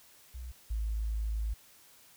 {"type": "tone pair in turn", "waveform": "sine", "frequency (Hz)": [61.74, 54.15], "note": ["B1", "A1"], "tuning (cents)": [0, -27], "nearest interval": "major second", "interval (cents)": 227, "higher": "first", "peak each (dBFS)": [-39, -30], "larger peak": "second", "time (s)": [[0.34, 0.52], [0.7, 1.54]], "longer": "second", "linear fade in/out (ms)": 10, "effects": ["white hiss -59 dBFS RMS until 2.16 s"]}